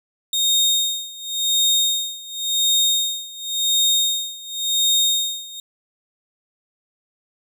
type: tone with tremolo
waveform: 30% pulse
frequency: 3700 Hz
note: A#7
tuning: 14 cents flat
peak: -12 dBFS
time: 0.33-5.6 s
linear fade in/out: 2 ms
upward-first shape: sine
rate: 0.92 Hz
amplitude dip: 90%
effects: none